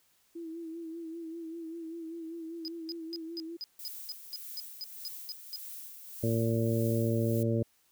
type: tone with vibrato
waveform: sine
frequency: 329.6 Hz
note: E4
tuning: in tune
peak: -38 dBFS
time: 0.35-3.57 s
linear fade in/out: 10 ms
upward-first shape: sine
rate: 5.1 Hz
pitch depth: 48 cents each way
type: tone bursts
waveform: triangle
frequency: 4989 Hz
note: D#8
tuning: 4 cents sharp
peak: -35 dBFS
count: 13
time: 2.65-5.56 s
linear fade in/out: 0 ms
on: 30 ms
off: 210 ms
type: noise with tremolo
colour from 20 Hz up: violet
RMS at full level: -43 dBFS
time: 3.79-7.43 s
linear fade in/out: 2 ms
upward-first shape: sine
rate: 1.7 Hz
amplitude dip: 50%
type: harmonic tone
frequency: 114.3 Hz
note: A#2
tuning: 34 cents flat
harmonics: 1 / 2 / 3 / 4 / 5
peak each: -29 / -32 / -34 / -35 / -36 dBFS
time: 6.23-7.63 s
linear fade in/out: 5 ms
effects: white hiss -69 dBFS RMS until 7.91 s